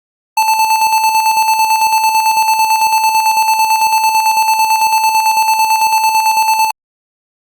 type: tone with tremolo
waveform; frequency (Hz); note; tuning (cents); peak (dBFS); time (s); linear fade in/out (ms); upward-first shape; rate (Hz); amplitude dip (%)
square; 880; A5; 0; -8; 0.37-6.71; 5; square; 9; 45
effects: Opus 48 kbps